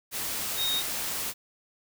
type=tone in noise; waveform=sine; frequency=3729 Hz; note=A#7; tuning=in tune; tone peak=-26 dBFS; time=0.56-0.83 s; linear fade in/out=50 ms; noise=white; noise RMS=-32 dBFS; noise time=0.11-1.34 s; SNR=+3 dB; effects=none